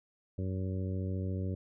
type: harmonic tone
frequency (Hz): 94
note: F#2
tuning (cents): +28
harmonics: 1 / 2 / 3 / 4 / 5 / 6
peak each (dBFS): -33 / -39 / -43 / -45 / -47 / -49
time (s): 0.38-1.55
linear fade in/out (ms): 5
effects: none